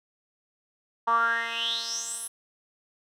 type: tone with band-pass filter sweep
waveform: 10% pulse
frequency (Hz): 230.8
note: A#3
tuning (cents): -17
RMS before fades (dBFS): -28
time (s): 1.07-2.28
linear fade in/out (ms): 10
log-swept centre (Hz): 1000 to 11000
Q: 8.2
effects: none